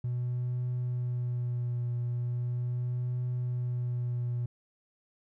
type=tone with vibrato; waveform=triangle; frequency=122.4 Hz; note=B2; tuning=15 cents flat; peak=-26 dBFS; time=0.04-4.46 s; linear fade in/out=5 ms; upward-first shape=triangle; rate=0.39 Hz; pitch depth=25 cents each way; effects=tanh soft clip ceiling -25 dBFS